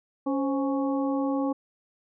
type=harmonic tone with a mistuned harmonic; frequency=277.2 Hz; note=C#4; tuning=in tune; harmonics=1 / 2 / 3 / 4; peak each=-25 / -31 / -35 / -37 dBFS; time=0.26-1.53 s; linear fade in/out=10 ms; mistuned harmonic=2; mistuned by=-82 cents; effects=none